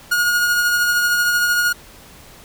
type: tone with tremolo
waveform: 45% pulse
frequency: 1437 Hz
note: F6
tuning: 49 cents sharp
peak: -13 dBFS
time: 0.11-1.73 s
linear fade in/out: 10 ms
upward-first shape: triangle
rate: 13 Hz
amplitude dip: 35%
effects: pink hiss -43 dBFS RMS until 2.44 s